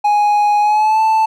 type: tone with pitch glide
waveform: triangle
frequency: 830.6 to 880 Hz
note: G#5 to A5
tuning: 0 to 0 cents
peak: -8 dBFS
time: 0.04-1.26 s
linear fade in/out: 10 ms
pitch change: +100 cents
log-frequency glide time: 0.6-1.01 s
effects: none